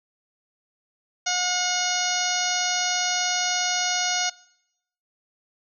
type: harmonic tone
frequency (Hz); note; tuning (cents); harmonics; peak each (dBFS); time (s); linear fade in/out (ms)
723; F#5; -40; 1 / 2 / 3 / 4 / 5 / 6 / 7 / 8 / 9; -29 / -30 / -32 / -32 / -34 / -32 / -32 / -29 / -29; 1.26-4.3; 10
effects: noise-tail reverb RT60 0.8 s tail -23 dB re dry